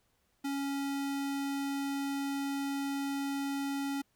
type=tone; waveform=square; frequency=278 Hz; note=C#4; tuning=5 cents sharp; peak=-33 dBFS; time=0.44-4.02 s; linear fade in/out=10 ms; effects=pink hiss -74 dBFS RMS until 4.15 s